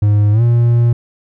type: tone with pitch glide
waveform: triangle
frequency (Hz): 103.83 to 118.58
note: G#2 to A#2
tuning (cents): 0 to +30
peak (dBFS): -6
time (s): 0.02-0.93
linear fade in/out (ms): 5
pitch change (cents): +230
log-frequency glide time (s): 0.32-0.42
effects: none